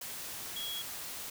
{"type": "tone in noise", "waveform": "sine", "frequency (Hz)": 3322, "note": "G#7", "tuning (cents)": 0, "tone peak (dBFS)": -37, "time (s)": [0.56, 0.82], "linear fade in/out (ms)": 5, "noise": "white", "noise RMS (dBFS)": -42, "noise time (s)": [0.01, 1.3], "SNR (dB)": 2, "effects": []}